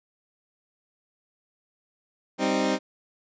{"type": "chord", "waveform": "20% pulse", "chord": "C minor", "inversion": "second", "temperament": "equal", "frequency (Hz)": [196, 261.6, 311.1], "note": ["G3", "C4", "Eb4"], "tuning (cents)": [0, 0, 0], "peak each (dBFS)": [-23, -21, -22], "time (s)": [2.38, 2.79], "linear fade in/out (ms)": 50, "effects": ["resampled to 16000 Hz"]}